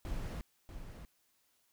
brown noise with echo, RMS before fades -39 dBFS, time 0.05-0.41 s, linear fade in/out 0 ms, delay 640 ms, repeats 1, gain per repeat -8 dB, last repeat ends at 1.05 s, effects white hiss -74 dBFS RMS until 1.72 s

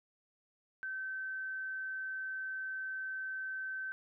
sine tone, 1540 Hz, G6, 31 cents flat, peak -37 dBFS, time 0.83-3.92 s, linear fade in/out 0 ms, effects none

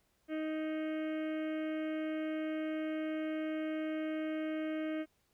harmonic tone, 312.4 Hz, D#4, 7 cents sharp, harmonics 1 / 2 / 4 / 5 / 6 / 7 / 8 / 9 / 10, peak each -35 / -41 / -53 / -51 / -55 / -52 / -59 / -60 / -60 dBFS, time 0.28-5.06 s, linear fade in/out 50 ms, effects pink hiss -75 dBFS RMS until 5.33 s

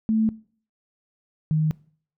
sine tone pair in turn, 220 / 155.56 Hz, A3 / D#3, 0 / 0 cents, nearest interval tritone, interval 600 cents, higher first, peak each -18 dBFS, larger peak neither, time 0.09-0.29 / 1.51-1.71 s, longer neither, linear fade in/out 0 ms, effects noise-tail reverb RT60 0.5 s tail -22 dB re dry

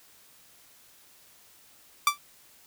sawtooth tone with exponential decay, 1167 Hz, D6, 11 cents flat, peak -12 dBFS, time 2.07-2.18 s, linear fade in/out 2 ms, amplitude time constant 22 ms, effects white hiss -57 dBFS RMS until 2.66 s

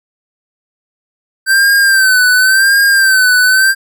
square tone with vibrato, 1553 Hz, G6, 17 cents flat, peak -7 dBFS, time 1.46-3.75 s, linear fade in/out 50 ms, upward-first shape sine, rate 0.92 Hz, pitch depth 70 cents each way, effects none

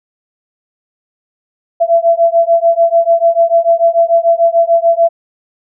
sine beating tone pair, 669 / 675.8 Hz, E5 / E5, +25 / +43 cents, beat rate 6.8 Hz, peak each -10 dBFS, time 1.8-5.09 s, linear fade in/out 20 ms, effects none

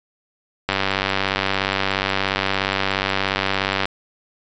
click train, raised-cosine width 0.3 ms, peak -3 dBFS, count 308, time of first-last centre 0.69-3.855 s, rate 97 Hz, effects resampled to 16000 Hz

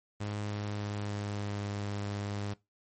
sawtooth tone with pitch glide, 103.83 to 101.87 Hz, G#2 to G#2, 0 to -33 cents, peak -30 dBFS, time 0.2-2.54 s, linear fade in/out 10 ms, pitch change -33 cents, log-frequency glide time 0.46-1.71 s, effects noise-tail reverb RT60 0.2 s tail -19 dB re dry + MP3 32 kbps

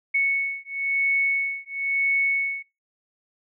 sine beating tone pair, 2212 / 2212.99 Hz, C#7 / C#7, -4 / -3 cents, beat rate 0.99 Hz, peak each -24 dBFS, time 0.14-2.63 s, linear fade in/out 10 ms, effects noise-tail reverb RT60 0.3 s tail -26 dB re dry

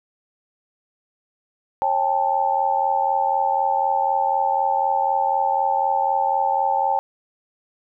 sine tone cluster, 547 / 797 / 881 Hz, C#5 / G5 / A5, -23 / +28 / +2 cents, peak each -27 / -20 / -21 dBFS, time 1.82-6.99 s, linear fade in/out 0 ms, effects none

